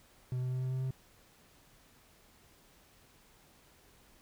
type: tone with pitch steps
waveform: triangle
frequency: 126.2 / 127.15 / 128.11 / 129.08 / 130.05 / 131.03 Hz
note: B2 / C3 / C3 / C3 / C3 / C3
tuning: +38 / -49 / -36 / -23 / -10 / +3 cents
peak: -30 dBFS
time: 0.32-0.908 s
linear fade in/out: 2 ms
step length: 98 ms
effects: pink hiss -63 dBFS RMS until 4.21 s